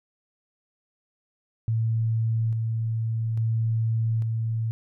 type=tone with tremolo; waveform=sine; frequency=112.8 Hz; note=A2; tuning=44 cents sharp; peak=-21 dBFS; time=1.68-4.71 s; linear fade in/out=0 ms; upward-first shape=square; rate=0.59 Hz; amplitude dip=25%; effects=none